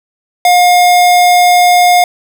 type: tone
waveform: square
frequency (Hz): 713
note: F5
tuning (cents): +36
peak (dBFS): -5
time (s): 0.45-2.04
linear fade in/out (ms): 2
effects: none